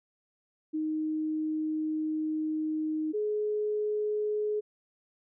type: tone pair in turn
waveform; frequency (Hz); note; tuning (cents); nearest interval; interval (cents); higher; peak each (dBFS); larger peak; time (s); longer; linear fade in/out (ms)
sine; 311.1 / 422.1; D#4 / G#4; 0 / +28; perfect fourth; 528; second; -28 / -27; second; 0.73-3.13 / 3.13-4.61; first; 20
effects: none